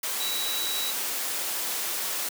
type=tone in noise; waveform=sine; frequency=3900 Hz; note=B7; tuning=23 cents flat; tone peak=-30 dBFS; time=0.2-0.91 s; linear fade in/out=5 ms; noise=white; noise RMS=-30 dBFS; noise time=0.03-2.29 s; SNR=-3 dB; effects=high-pass 300 Hz 12 dB/octave